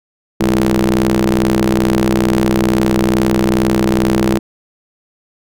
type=ring-modulated tone; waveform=sawtooth; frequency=62.3 Hz; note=B1; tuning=16 cents sharp; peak=-4 dBFS; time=0.4-4.39 s; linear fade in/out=10 ms; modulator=269 Hz; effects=none

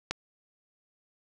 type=click; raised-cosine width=0.2 ms; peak=-12 dBFS; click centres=0.11 s; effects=none

